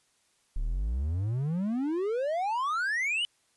triangle exponential sweep, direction up, 32.41 to 3036 Hz, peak -25 dBFS, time 0.56-3.25 s, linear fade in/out 0 ms, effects white hiss -69 dBFS RMS until 3.56 s + resampled to 24000 Hz

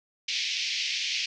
pink band-pass noise, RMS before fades -30 dBFS, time 0.28-1.26 s, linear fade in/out 5 ms, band 2200 to 5800 Hz, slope 48 dB/octave, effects none

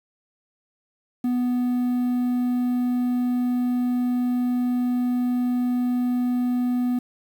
triangle tone with quantisation, 246.9 Hz, B3, in tune, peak -18 dBFS, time 1.24-6.99 s, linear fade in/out 5 ms, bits 8, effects none

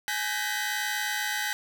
sawtooth tone cluster, 840 / 1519 / 1580 / 1884 / 1992 Hz, G#5 / F#6 / G6 / A#6 / B6, +19 / +45 / +13 / +18 / +14 cents, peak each -31 dBFS, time 0.08-1.53 s, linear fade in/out 0 ms, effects none

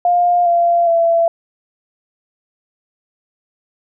sine tone with pitch steps, 705 / 688.1 / 671.6 Hz, F5 / F5 / E5, +16 / -26 / +32 cents, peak -10 dBFS, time 0.05-1.28 s, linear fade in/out 2 ms, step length 410 ms, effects none

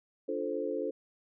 sine chord, D minor seventh, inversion none, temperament equal, 293.7 / 349.2 / 440 / 523.3 Hz, D4 / F4 / A4 / C5, 0 / 0 / 0 / 0 cents, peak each -38 / -38 / -35 / -36 dBFS, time 0.28-0.91 s, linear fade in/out 10 ms, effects none

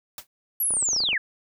white noise with exponential decay, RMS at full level -32 dBFS, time 0.18-0.27 s, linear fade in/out 2 ms, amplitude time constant 18 ms
sine linear sweep, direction down, 11840 to 1578 Hz, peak -21 dBFS, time 0.6-1.18 s, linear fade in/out 5 ms
clicks, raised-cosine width 1 ms, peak -24 dBFS, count 11, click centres 0.707 / 0.738 / 0.769 / 0.826 / 0.888 / 0.932 / 0.964 / 1.004 / 1.038 / 1.089 / 1.131 s
effects none

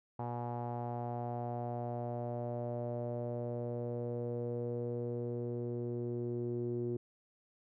sawtooth tone with low-pass filter sweep, 120 Hz, B2, 49 cents flat, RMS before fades -38 dBFS, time 0.19-6.97 s, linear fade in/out 5 ms, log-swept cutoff 850 to 360 Hz, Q 5, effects none

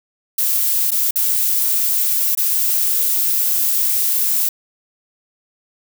violet noise with dropouts, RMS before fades -17 dBFS, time 0.38-4.49 s, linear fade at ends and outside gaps 5 ms, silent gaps 0.907-0.916 / 1.11-1.157 / 2.351-2.373 s, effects none

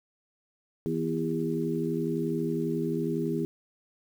harmonic tone with a mistuned harmonic, 81 Hz, E2, 30 cents flat, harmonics 2 / 3 / 4 / 5, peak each -32 / -32 / -32 / -32 dBFS, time 0.86-3.45 s, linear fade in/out 0 ms, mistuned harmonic 4, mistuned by +48 cents, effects 9-bit

